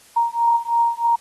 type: beating tone pair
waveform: sine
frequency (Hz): 932.3 / 935.4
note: A#5 / A#5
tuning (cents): 0 / +6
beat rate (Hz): 3.1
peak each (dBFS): -19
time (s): 0.16-1.16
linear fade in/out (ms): 10
effects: white hiss -50 dBFS RMS until 1.2 s + AAC 32 kbps